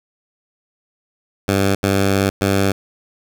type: tone bursts at uneven times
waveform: 10% pulse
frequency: 98 Hz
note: G2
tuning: in tune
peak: -6 dBFS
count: 3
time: 1.48-1.75 / 1.83-2.3 / 2.41-2.72 s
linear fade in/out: 5 ms
effects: none